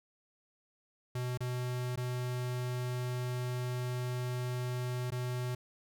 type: tone with dropouts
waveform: square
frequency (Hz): 124.6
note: B2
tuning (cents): +16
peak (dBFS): -34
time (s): 1.15-5.55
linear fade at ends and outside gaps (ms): 5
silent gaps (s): 1.375-1.405 / 1.959-1.973 / 5.105-5.119
effects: none